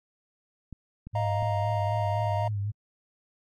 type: clicks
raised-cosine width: 5 ms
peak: -28 dBFS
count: 3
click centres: 0.727 / 1.07 / 1.426 s
type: tone with vibrato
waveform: sine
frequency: 103.83 Hz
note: G#2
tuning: in tune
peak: -27 dBFS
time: 1.13-2.72 s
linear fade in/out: 20 ms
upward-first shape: sine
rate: 3.9 Hz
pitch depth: 65 cents each way
type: chord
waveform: triangle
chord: Eb suspended second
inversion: none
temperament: just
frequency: 622.3 / 700 / 933.4 Hz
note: Eb5 / F5 / Bb5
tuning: 0 / +4 / +2 cents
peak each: -30 dBFS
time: 1.15-2.48 s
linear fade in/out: 5 ms
effects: AAC 64 kbps